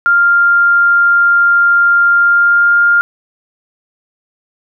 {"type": "tone with pitch glide", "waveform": "sine", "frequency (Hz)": [1396.9, 1405], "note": ["F6", "F6"], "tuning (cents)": [0, 10], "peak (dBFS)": -6, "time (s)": [0.06, 3.01], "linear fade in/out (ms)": 0, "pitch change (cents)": 10, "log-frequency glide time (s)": [2.12, 2.79], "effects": []}